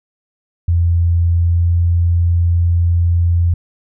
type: tone with pitch glide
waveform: sine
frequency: 85.3 to 85.89 Hz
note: F2 to F2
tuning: -40 to -28 cents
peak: -10 dBFS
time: 0.68-3.54 s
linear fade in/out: 5 ms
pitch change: +12 cents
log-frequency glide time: 1.42-1.66 s
effects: none